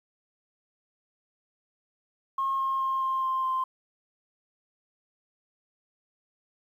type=tone with pitch steps; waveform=sine; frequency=1078 / 1071.2 / 1064.4 / 1057.6 / 1050.9 / 1044.3 Hz; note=C#6 / C6 / C6 / C6 / C6 / C6; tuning=-49 / +40 / +29 / +18 / +7 / -4 cents; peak=-24 dBFS; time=2.38-3.64 s; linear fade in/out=5 ms; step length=210 ms; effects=tanh soft clip ceiling -20 dBFS + 10-bit